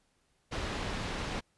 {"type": "low-pass noise", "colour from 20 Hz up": "pink", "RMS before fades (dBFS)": -36, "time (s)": [0.51, 1.41], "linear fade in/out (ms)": 20, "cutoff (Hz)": 4300, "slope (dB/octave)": 12, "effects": ["pink hiss -73 dBFS RMS until 1.57 s", "resampled to 24000 Hz"]}